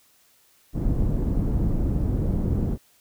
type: low-pass noise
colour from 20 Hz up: pink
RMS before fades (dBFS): -23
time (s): 0.73-2.78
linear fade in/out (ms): 50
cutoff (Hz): 260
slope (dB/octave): 12
effects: white hiss -60 dBFS RMS until 3 s